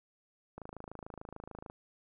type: click train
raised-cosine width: 1 ms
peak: -30 dBFS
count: 31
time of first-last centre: 0.58-1.699 s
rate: 26.8 Hz
effects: none